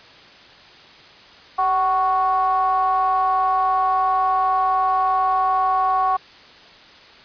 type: ring-modulated tone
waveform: triangle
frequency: 178.2 Hz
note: F3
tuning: 35 cents sharp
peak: -11 dBFS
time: 1.58-6.17 s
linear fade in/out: 10 ms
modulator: 932 Hz
effects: white hiss -45 dBFS RMS until 7.24 s + resampled to 11025 Hz